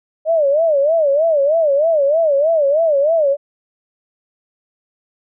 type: tone with vibrato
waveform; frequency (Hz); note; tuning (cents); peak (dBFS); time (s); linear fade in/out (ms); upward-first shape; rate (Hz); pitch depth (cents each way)
sine; 606; D#5; -46; -11; 0.25-3.37; 50; sine; 3.2; 170
effects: none